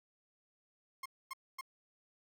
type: tone bursts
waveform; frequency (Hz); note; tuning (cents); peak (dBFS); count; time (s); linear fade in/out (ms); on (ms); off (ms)
30% pulse; 1068; C6; +35; -38; 3; 1.03-1.611; 5; 27; 250
effects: none